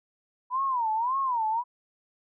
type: tone with vibrato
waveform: sine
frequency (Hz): 973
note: B5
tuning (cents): -26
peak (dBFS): -24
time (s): 0.5-1.64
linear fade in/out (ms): 50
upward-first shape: sine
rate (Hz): 1.8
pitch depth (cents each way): 200
effects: none